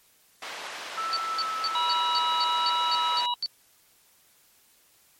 pink band-pass noise, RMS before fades -38 dBFS, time 0.42-3.26 s, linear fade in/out 2 ms, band 730 to 4400 Hz, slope 12 dB/octave
sine tone with vibrato, 1315 Hz, E6, 5 cents flat, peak -28 dBFS, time 0.97-3.19 s, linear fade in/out 10 ms, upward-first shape sine, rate 1.3 Hz, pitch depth 14 cents each way
sine tone bursts, 4500 Hz, C#8, 25 cents sharp, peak -25 dBFS, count 10, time 1.13-3.46 s, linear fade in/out 0 ms, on 35 ms, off 220 ms
harmonic tone, 970 Hz, B5, 31 cents flat, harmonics 1 / 3 / 4, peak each -26 / -33 / -30 dBFS, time 1.75-3.34 s, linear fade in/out 2 ms
effects white hiss -61 dBFS RMS until 5.19 s + MP3 64 kbps

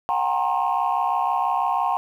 sine tone cluster, 732 / 798 / 925 / 1069 Hz, F#5 / G5 / A#5 / C6, -19 / +31 / -14 / +37 cents, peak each -24 dBFS, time 0.09-1.97 s, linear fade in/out 0 ms, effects tanh soft clip ceiling -13 dBFS + 9-bit

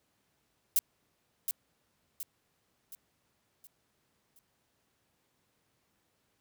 violet noise with echo, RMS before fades -25 dBFS, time 0.76-0.79 s, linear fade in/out 0 ms, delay 720 ms, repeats 5, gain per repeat -7 dB, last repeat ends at 4.39 s, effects pink hiss -75 dBFS RMS until 6.4 s + high-pass 80 Hz 12 dB/octave

